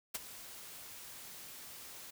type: noise with ADSR envelope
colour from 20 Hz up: white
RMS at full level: -36 dBFS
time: 0.14-2.11 s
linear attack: 11 ms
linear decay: 24 ms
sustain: -14 dB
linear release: 13 ms
effects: none